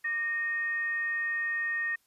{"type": "tone with frequency modulation", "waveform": "sine", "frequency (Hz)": 1850, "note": "A#6", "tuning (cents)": -14, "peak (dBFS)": -28, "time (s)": [0.04, 1.96], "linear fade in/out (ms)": 10, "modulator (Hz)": 674, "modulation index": 0.27, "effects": ["white hiss -70 dBFS RMS until 2.06 s", "resampled to 32000 Hz"]}